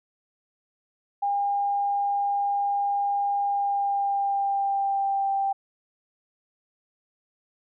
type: tone with pitch glide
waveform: sine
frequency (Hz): 806 to 786.7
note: G5 to G5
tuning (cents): +48 to +6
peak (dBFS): -22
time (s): 1.22-5.53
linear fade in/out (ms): 10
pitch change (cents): -42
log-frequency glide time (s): 3.42-5.26
effects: none